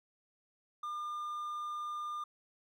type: tone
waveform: triangle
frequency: 1204 Hz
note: D6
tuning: 43 cents sharp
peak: -35 dBFS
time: 0.83-2.24 s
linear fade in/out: 5 ms
effects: none